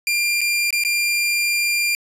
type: tone with dropouts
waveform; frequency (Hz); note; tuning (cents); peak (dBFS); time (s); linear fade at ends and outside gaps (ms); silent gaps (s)
sawtooth; 2391; D7; +30; -14; 0.07-1.95; 1; 0.408-0.414 / 0.706-0.727 / 0.837-0.849
effects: resampled to 32000 Hz